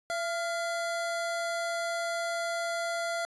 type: tone pair together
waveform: square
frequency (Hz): 675.8 / 1400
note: E5 / F6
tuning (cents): +43 / +4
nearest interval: octave + minor second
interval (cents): 1261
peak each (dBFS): -32 / -36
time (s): 0.1-3.25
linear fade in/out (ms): 0
effects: resampled to 22050 Hz